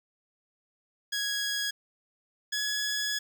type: tone pair in turn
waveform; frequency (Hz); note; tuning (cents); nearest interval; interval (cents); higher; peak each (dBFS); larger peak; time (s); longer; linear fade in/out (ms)
15% pulse; 1661.2 / 1686.3; G#6 / G#6; 0 / +26; unison; 26; second; -22; neither; 1.12-1.71 / 2.52-3.19; second; 10
effects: none